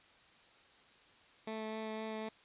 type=tone with vibrato; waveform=15% pulse; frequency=218.9 Hz; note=A3; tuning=9 cents flat; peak=-33 dBFS; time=1.47-2.29 s; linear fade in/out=5 ms; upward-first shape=sine; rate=3.9 Hz; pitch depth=9 cents each way; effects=white hiss -63 dBFS RMS until 2.44 s + resampled to 8000 Hz